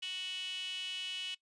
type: tone with high-pass filter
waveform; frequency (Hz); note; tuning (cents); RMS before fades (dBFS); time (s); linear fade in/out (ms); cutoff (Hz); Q
sawtooth; 370; F#4; 0; -40; 0.02-1.35; 10; 2900; 9.7
effects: noise-tail reverb RT60 0.1 s tail -20 dB re dry + resampled to 22050 Hz